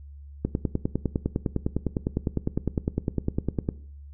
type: click train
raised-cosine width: 3 ms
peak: -11 dBFS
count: 33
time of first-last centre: 0.45-3.689 s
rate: 9.88 Hz
effects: noise-tail reverb RT60 0.5 s tail -18 dB re dry + added 71 Hz sine -41 dBFS peak until 4.13 s